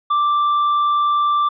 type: tone with hard clipping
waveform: sine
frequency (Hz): 1175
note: D6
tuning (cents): +1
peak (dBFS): -15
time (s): 0.1-1.49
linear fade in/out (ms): 10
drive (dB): 3
effects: resampled to 11025 Hz